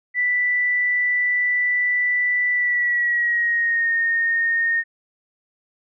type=tone with pitch glide; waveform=sine; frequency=1975.5 to 1843.2 Hz; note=B6 to A#6; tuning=0 to -20 cents; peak=-17 dBFS; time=0.14-4.84 s; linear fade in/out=50 ms; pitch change=-120 cents; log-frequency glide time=2.52-3.91 s; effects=none